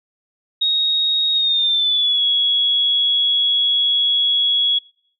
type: tone with pitch glide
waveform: sine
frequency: 3757 to 3347 Hz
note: A#7 to G#7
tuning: +13 to +13 cents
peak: -14 dBFS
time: 0.61-4.79 s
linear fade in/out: 10 ms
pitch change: -200 cents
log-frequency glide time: 1.33-2.23 s
effects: noise-tail reverb RT60 0.6 s tail -23 dB re dry